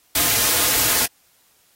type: noise with comb filter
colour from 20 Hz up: white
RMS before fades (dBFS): -18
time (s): 0.15-1.06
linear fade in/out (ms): 5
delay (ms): 5.2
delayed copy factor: -0.5
effects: white hiss -59 dBFS RMS until 1.75 s + AAC 48 kbps